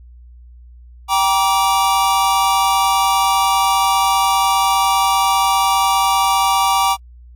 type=tone cluster; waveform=square; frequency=780 / 950 / 1165 Hz; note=G5 / A#5 / D6; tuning=-9 / +33 / -14 cents; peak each=-18 dBFS; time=1.08-6.97 s; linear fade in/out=50 ms; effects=added 60 Hz sine -38 dBFS peak until 7.35 s + AAC 64 kbps